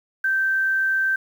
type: tone with quantisation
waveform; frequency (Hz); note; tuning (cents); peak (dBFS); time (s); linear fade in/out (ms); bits
sine; 1558; G6; -11; -18; 0.24-1.16; 5; 8
effects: none